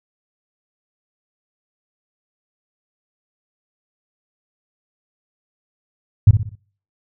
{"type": "tone with echo", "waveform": "sine", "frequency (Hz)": 103.7, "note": "G#2", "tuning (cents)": -2, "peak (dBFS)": -3, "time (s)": [6.27, 6.31], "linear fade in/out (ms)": 5, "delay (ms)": 61, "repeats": 4, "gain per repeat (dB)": -8, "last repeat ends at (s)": 6.554, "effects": ["noise-tail reverb RT60 0.5 s tail -26 dB re dry"]}